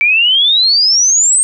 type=exponential sweep; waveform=sine; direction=up; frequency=2300 to 8560 Hz; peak=-7 dBFS; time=0.01-1.43 s; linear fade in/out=0 ms; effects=none